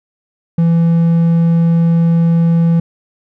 triangle tone, 167.2 Hz, E3, 25 cents sharp, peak -6 dBFS, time 0.58-2.8 s, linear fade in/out 5 ms, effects none

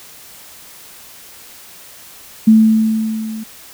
sine tone with level ramp, 220 Hz, A3, in tune, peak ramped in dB -3 to -24 dBFS, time 2.47-3.44 s, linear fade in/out 10 ms, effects white hiss -39 dBFS RMS until 3.73 s

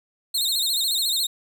sawtooth tone with vibrato, 3960 Hz, B7, 4 cents sharp, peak -18 dBFS, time 0.34-1.27 s, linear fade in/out 10 ms, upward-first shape sine, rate 14 Hz, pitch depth 150 cents each way, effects none

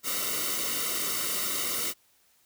white noise with comb filter, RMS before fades -30 dBFS, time 0.03-1.94 s, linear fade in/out 50 ms, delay 1.2 ms, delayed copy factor -0.8, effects white hiss -65 dBFS RMS until 2.45 s

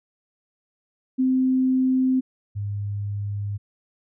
sine tone pair in turn, 259.1 / 101.88 Hz, C4 / G#2, -17 / -33 cents, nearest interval octave + major third, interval 1616 cents, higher first, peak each -17 / -25 dBFS, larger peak first, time 1.18-2.21 / 2.55-3.58 s, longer neither, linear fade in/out 20 ms, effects none

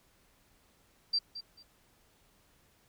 sine tone with echo, 4699 Hz, D8, in tune, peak -26 dBFS, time 1.13-1.19 s, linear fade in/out 10 ms, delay 220 ms, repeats 2, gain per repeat -13 dB, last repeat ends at 1.63 s, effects pink hiss -67 dBFS RMS until 2.88 s

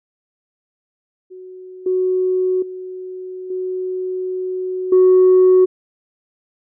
sine tone with level steps, 370 Hz, F#4, in tune, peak -33 / -14 / -27 / -20 / -6 dBFS, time 1.3-5.66 s, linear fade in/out 20 ms, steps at 1.86 / 2.62 / 3.5 / 4.92 s, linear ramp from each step 5 ms, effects tanh soft clip ceiling -5 dBFS

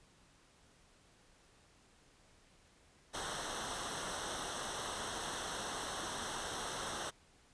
pink noise with comb filter, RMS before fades -41 dBFS, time 3.13-7.11 s, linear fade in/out 20 ms, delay 0.42 ms, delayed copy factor -0.75, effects pink hiss -66 dBFS RMS until 7.53 s + resampled to 22050 Hz

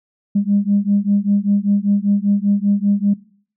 sine beating tone pair, 200 / 205.1 Hz, G3 / G#3, +35 / -21 cents, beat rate 5.1 Hz, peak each -16 dBFS, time 0.35-3.14 s, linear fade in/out 10 ms, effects noise-tail reverb RT60 0.5 s tail -19 dB re dry + tanh soft clip ceiling -6 dBFS

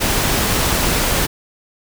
pink noise, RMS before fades -17 dBFS, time 0-1.27 s, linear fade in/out 20 ms, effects none

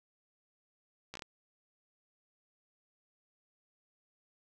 slowing click train, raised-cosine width 0.2 ms, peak -26 dBFS, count 5, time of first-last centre 1.14-1.222 s, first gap 14 ms, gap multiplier 1.26, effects none

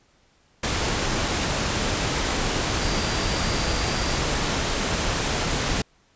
sine tone in noise, 4730 Hz, D8, 12 cents sharp, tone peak -35 dBFS, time 2.81-4.19 s, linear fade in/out 5 ms, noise pink, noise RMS -24 dBFS, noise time 0.63-5.82 s, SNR -14 dB, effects pink hiss -61 dBFS RMS until 6.15 s + resampled to 16000 Hz

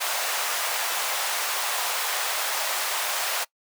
pink high-pass noise, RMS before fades -27 dBFS, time 0-3.45 s, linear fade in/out 20 ms, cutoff 650 Hz, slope 24 dB/octave, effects noise-tail reverb RT60 0.1 s tail -23 dB re dry

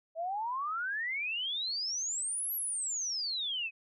sine exponential two-way sweep, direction up then down, 635 to 11940 to 2499 Hz, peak -32 dBFS, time 0.15-3.71 s, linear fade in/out 50 ms, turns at 2.54 s, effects none

